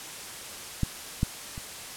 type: clicks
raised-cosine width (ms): 5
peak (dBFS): -12 / -11 / -25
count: 3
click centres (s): 0.833 / 1.231 / 1.579
effects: white hiss -40 dBFS RMS until 1.96 s + low-pass 11000 Hz 12 dB/octave